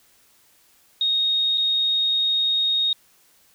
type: tone with dropouts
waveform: sine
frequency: 3729 Hz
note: A#7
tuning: in tune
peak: -18 dBFS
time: 1.01-2.93 s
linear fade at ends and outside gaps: 2 ms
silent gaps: 1.575-1.579 s
effects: white hiss -58 dBFS RMS until 3.54 s